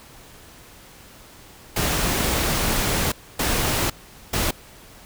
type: noise bursts at uneven times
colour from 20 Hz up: pink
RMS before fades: -22 dBFS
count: 3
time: 1.76-3.12 / 3.39-3.9 / 4.33-4.51 s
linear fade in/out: 5 ms
effects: pink hiss -46 dBFS RMS until 5.05 s